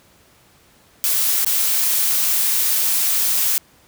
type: noise with dropouts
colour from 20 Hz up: blue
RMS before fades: -18 dBFS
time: 1.04-3.58 s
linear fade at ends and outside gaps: 0 ms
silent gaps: 1.447-1.464 s
effects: pink hiss -53 dBFS RMS until 3.87 s + high-pass 60 Hz 12 dB/octave